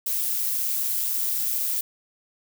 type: noise with amplitude modulation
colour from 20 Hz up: violet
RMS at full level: -24 dBFS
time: 0.06-1.81 s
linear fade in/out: 5 ms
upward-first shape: sine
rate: 124 Hz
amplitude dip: 35%
effects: none